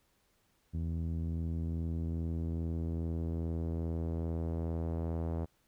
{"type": "tone with low-pass filter sweep", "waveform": "sawtooth", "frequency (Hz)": 82.41, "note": "E2", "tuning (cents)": 0, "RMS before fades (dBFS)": -35, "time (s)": [0.73, 5.46], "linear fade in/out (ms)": 20, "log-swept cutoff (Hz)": [200, 680], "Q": 1.1, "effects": ["pink hiss -73 dBFS RMS until 5.67 s"]}